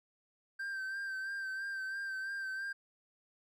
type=tone with vibrato; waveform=triangle; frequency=1568 Hz; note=G6; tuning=in tune; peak=-35 dBFS; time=0.59-2.73 s; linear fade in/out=10 ms; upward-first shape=sine; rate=3 Hz; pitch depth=34 cents each way; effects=none